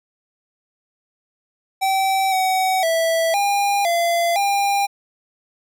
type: tone with pitch steps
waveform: square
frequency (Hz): 771 / 753 / 657 / 806 / 683 / 801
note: G5 / F#5 / E5 / G5 / F5 / G5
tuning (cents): -29 / +30 / -6 / +48 / -39 / +37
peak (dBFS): -17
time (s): 1.81-4.87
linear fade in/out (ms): 20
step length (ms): 510
effects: none